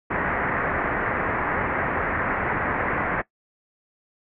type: low-pass noise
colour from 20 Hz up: white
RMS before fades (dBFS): -25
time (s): 0.1-3.22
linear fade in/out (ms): 10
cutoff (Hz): 2000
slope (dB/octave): 48
effects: noise-tail reverb RT60 0.1 s tail -19 dB re dry